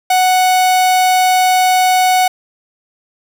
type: tone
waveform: 45% pulse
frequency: 740 Hz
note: F#5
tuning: in tune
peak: -9 dBFS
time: 0.1-2.28 s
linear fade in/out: 5 ms
effects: none